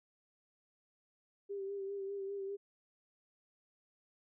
sine tone with vibrato, 394.9 Hz, G4, 13 cents sharp, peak -38 dBFS, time 1.49-2.57 s, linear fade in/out 20 ms, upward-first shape sine, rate 5 Hz, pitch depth 33 cents each way, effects none

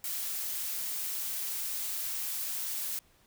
blue noise, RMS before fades -35 dBFS, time 0.04-2.99 s, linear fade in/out 2 ms, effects pink hiss -65 dBFS RMS until 3.26 s

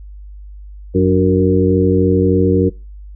harmonic tone with a mistuned harmonic, 92.9 Hz, F#2, 7 cents sharp, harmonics 1 / 2 / 3 / 4 / 5, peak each -16 / -16 / -16 / -16 / -16 dBFS, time 0.94-2.7 s, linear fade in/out 20 ms, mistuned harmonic 3, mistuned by +58 cents, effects noise-tail reverb RT60 0.3 s tail -25 dB re dry + added 50 Hz sine -31 dBFS peak until 3.15 s

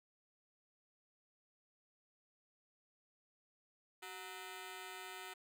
10% pulse ring-modulated tone, 554.4 Hz, C#5, in tune, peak -36 dBFS, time 4.02-5.34 s, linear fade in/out 10 ms, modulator 177 Hz, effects none

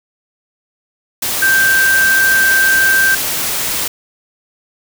sine tone in noise, 1568 Hz, G6, in tune, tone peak -9 dBFS, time 1.42-3.15 s, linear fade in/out 5 ms, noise white, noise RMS -18 dBFS, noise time 1.22-3.88 s, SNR +6 dB, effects none

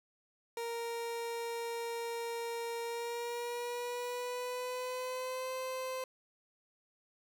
30% pulse tone with pitch glide, 466.2 to 517.3 Hz, A#4 to C5, 0 to -20 cents, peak -34 dBFS, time 0.57-6.04 s, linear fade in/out 2 ms, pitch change +180 cents, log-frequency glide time 2.83-5.52 s, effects none

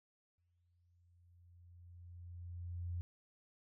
sine tone with exponential growth, 87.3 Hz, F2, in tune, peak -37 dBFS, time 0.38-3.01 s, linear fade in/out 0 ms, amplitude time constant 570 ms, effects none

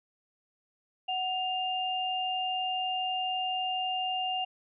sine tone pair together, 742.7 / 2804 Hz, F#5 / F7, +6 / +6 cents, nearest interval octave + major seventh, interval 2300 cents, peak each -31 / -32 dBFS, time 1.08-4.45 s, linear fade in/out 10 ms, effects none

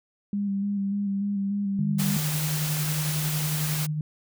sine tone with vibrato, 199.9 Hz, G3, 34 cents sharp, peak -24 dBFS, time 0.33-2.17 s, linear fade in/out 2 ms, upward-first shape square, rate 3.4 Hz, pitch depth 22 cents each way
sine tone with tremolo, 152.5 Hz, D#3, 34 cents flat, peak -24 dBFS, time 1.79-4.01 s, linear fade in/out 2 ms, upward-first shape sine, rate 11 Hz, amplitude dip 35%
white noise, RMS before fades -31 dBFS, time 1.98-3.87 s, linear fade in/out 20 ms
effects none

